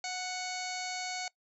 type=harmonic tone with a mistuned harmonic; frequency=740 Hz; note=F#5; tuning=in tune; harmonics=1 / 2 / 3 / 4 / 5 / 6 / 7 / 8 / 9 / 10; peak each=-39 / -46 / -41 / -51 / -49 / -41 / -52 / -47 / -45 / -50 dBFS; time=0.04-1.28 s; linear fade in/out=2 ms; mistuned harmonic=1; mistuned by=-17 cents; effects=noise-tail reverb RT60 0.1 s tail -22 dB re dry